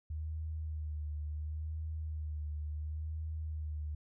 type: tone with vibrato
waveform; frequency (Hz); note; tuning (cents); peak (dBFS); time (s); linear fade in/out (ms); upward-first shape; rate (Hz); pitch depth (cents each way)
sine; 76.9; D#2; -20; -36; 0.1-3.95; 5; sine; 0.71; 41
effects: none